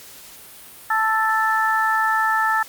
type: harmonic tone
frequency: 440 Hz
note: A4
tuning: in tune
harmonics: 2 / 3 / 4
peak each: -21 / -21 / -21 dBFS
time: 0.9-2.63 s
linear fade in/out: 5 ms
effects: white hiss -42 dBFS RMS until 2.68 s + Opus 48 kbps